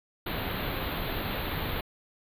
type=band-stop noise; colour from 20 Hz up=pink; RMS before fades=-32 dBFS; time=0.26-1.81 s; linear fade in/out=5 ms; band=4200 to 12000 Hz; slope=96 dB/octave; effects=resampled to 32000 Hz